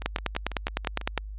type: two click trains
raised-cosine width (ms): 0.3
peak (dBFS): -20 / -9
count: 8 / 12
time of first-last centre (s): 0.02-1.179 / 0.06-1.177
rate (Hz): 6.04 / 9.85
effects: added 51 Hz sine -35 dBFS peak until 1.38 s + resampled to 8000 Hz